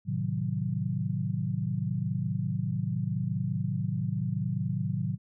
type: chord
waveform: sine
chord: A diminished seventh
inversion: none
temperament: equal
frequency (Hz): 110 / 130.81 / 155.56 / 185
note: A2 / C3 / Eb3 / Gb3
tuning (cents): 0 / 0 / 0 / 0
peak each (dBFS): -33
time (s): 0.05-5.18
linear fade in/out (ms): 50
effects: none